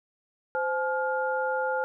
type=tone cluster; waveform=sine; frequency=518 / 855 / 1411 Hz; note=C5 / A5 / F6; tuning=-17 / -50 / +17 cents; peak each=-28 / -30 / -31 dBFS; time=0.55-1.84 s; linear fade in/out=0 ms; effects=none